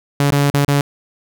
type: tone with dropouts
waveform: sawtooth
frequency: 142.3 Hz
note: C#3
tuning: 46 cents sharp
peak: -8 dBFS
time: 0.2-0.81 s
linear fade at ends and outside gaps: 2 ms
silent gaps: 0.308-0.322 / 0.501-0.541 / 0.648-0.681 s
effects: none